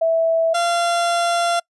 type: tone pair in turn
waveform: sine / 30% pulse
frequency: 656 / 688.4 Hz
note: E5 / F5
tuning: -9 / -25 cents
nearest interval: minor second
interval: 84 cents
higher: second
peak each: -14 dBFS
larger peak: neither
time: 0.01-0.54 / 0.54-1.6 s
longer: second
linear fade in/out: 10 ms
effects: noise-tail reverb RT60 0.1 s tail -26 dB re dry + resampled to 24000 Hz